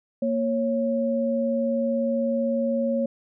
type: tone pair together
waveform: sine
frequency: 233.1 / 550.9 Hz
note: A#3 / C#5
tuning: 0 / -11 cents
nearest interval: octave + minor third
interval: 1489 cents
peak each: -24 dBFS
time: 0.22-3.06 s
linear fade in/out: 5 ms
effects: none